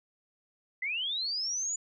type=linear sweep; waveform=sine; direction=up; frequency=1975.5 to 7020 Hz; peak=-30 dBFS; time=0.82-1.76 s; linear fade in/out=5 ms; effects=none